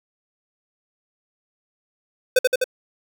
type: tone with echo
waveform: square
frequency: 509 Hz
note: C5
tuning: 48 cents flat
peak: -12 dBFS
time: 2.36-2.39 s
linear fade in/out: 5 ms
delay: 84 ms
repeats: 3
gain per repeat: -2 dB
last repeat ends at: 2.642 s
effects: none